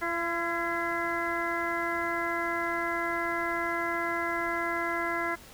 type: harmonic tone with a mistuned harmonic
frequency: 340 Hz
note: F4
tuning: 46 cents flat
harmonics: 1 / 2 / 3 / 4 / 5 / 6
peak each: -35 / -35 / -35 / -35 / -35 / -35 dBFS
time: 0.01-5.36 s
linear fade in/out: 20 ms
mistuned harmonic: 5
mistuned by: -33 cents
effects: pink hiss -50 dBFS RMS until 5.53 s

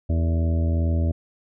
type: harmonic tone with a mistuned harmonic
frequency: 82.4 Hz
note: E2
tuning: in tune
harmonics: 1 / 2 / 3 / 4 / 5 / 6 / 7 / 8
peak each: -19 / -31 / -30 / -35 / -42 / -46 / -36 / -40 dBFS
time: 0.09-1.12 s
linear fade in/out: 10 ms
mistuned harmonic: 6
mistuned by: -95 cents
effects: none

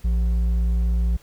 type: tone with hard clipping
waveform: sine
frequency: 58 Hz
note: A#1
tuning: 8 cents flat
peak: -19 dBFS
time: 0.04-1.17 s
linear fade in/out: 10 ms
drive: 5 dB
effects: pink hiss -53 dBFS RMS until 1.22 s

